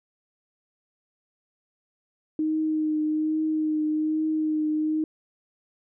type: tone with vibrato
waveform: sine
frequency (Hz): 310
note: D#4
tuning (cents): -6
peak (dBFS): -22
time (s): 2.39-5.04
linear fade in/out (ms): 2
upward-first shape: triangle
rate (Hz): 1.2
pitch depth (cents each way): 22
effects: none